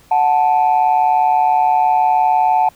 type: tone pair together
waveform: sine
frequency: 737.5 / 877 Hz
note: F#5 / A5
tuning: -6 / -6 cents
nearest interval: minor third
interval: 300 cents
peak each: -12 dBFS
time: 0.11-2.69 s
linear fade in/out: 5 ms
effects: tanh soft clip ceiling -6 dBFS + pink hiss -49 dBFS RMS until 2.75 s